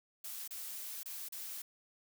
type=noise with dropouts; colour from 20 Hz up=blue; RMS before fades=-44 dBFS; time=0.24-1.62 s; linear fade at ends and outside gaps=5 ms; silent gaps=0.478-0.507 / 1.032-1.057 / 1.287-1.322 s; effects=none